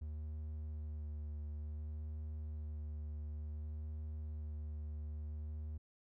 triangle tone with vibrato, 75.8 Hz, D#2, 45 cents flat, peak -39 dBFS, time 0.01-5.78 s, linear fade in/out 10 ms, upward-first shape sine, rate 0.56 Hz, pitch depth 21 cents each way, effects none

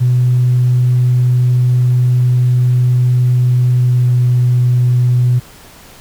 sine tone with pitch glide, 124.4 to 123.54 Hz, B2 to B2, +13 to +1 cents, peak -7 dBFS, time 0-5.4 s, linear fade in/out 20 ms, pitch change -12 cents, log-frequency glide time 3.78-4.14 s, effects tanh soft clip ceiling -4 dBFS + pink hiss -39 dBFS RMS until 6 s

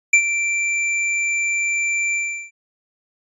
square tone with ADSR envelope, 2349 Hz, D7, in tune, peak -8 dBFS, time 0.13-2.51 s, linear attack 6 ms, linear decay 76 ms, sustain -11 dB, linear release 370 ms, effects resampled to 24000 Hz

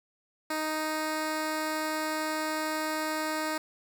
10% pulse tone, 311.1 Hz, D#4, in tune, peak -21 dBFS, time 0.5-3.58 s, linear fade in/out 5 ms, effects none

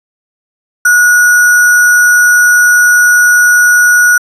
sine tone with sample-and-hold, 1455 Hz, F#6, 29 cents flat, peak -3 dBFS, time 0.85-4.18 s, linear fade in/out 5 ms, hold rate 7350 Hz, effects resampled to 32000 Hz

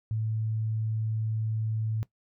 sine tone, 110 Hz, A2, in tune, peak -27 dBFS, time 0.11-2.03 s, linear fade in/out 0 ms, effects noise-tail reverb RT60 0.1 s tail -18 dB re dry

